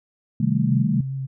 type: chord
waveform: sine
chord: A half-diminished seventh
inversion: first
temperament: equal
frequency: 130.81 / 155.56 / 196 / 220 Hz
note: C3 / Eb3 / G3 / A3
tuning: 0 / 0 / 0 / 0 cents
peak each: -23 dBFS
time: 0.4-1.01 s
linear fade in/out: 5 ms
type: tone with vibrato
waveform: sine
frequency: 134.4 Hz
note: C3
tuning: 47 cents sharp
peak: -25 dBFS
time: 0.67-1.27 s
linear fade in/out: 20 ms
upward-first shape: sine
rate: 6.8 Hz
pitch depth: 16 cents each way
effects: none